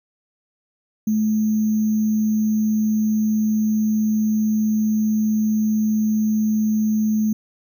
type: tone with sample-and-hold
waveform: sine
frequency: 215.4 Hz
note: A3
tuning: 37 cents flat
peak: -16 dBFS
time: 1.07-7.33 s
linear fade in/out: 5 ms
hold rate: 6300 Hz
effects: none